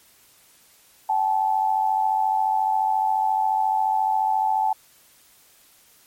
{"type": "tone pair together", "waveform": "sine", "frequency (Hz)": [770, 864.3], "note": ["G5", "A5"], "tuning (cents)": [-31, -31], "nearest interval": "major second", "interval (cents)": 200, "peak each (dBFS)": [-23, -20], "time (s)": [1.09, 4.73], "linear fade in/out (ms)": 5, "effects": ["white hiss -55 dBFS RMS until 6.06 s", "MP3 64 kbps"]}